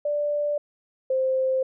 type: tone pair in turn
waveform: sine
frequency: 587.3 / 523.2 Hz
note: D5 / C5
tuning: 0 / 0 cents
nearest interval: major second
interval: 200 cents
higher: first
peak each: -22 / -20 dBFS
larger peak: second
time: 0.05-0.58 / 1.1-1.63 s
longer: neither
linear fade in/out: 5 ms
effects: none